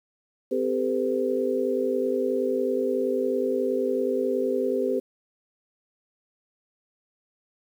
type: tone cluster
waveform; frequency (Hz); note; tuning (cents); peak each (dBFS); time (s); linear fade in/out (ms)
sine; 257.2 / 398.2 / 449 / 506; C4 / G4 / A4 / B4; -30 / +27 / +35 / +42; -29 / -26 / -31 / -27; 0.51-5; 10
effects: 9-bit